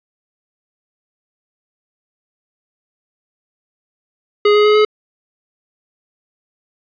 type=tone with pitch steps; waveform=square; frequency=415.3 / 418.7 / 422.1 / 425.5 Hz; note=G#4 / G#4 / G#4 / G#4; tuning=0 / +14 / +28 / +42 cents; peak=-9 dBFS; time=4.45-4.85 s; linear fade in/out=5 ms; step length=100 ms; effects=resampled to 11025 Hz + 8-bit